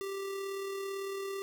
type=tone with amplitude modulation; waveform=square; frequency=392 Hz; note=G4; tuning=in tune; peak=-35 dBFS; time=0.01-1.42 s; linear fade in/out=0 ms; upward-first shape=sine; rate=37.9 Hz; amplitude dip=30%; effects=none